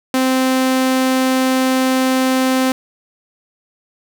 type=tone; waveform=sawtooth; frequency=260 Hz; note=C4; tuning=11 cents flat; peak=-9 dBFS; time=0.14-2.72 s; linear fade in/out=2 ms; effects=none